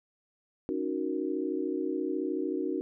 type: chord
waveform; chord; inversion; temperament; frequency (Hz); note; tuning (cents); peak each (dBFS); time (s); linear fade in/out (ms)
sine; D# minor seventh; third; equal; 277.2 / 311.1 / 370 / 466.2; C#4 / D#4 / F#4 / A#4; 0 / 0 / 0 / 0; -35 / -33 / -33 / -38; 0.69-2.81; 0
effects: none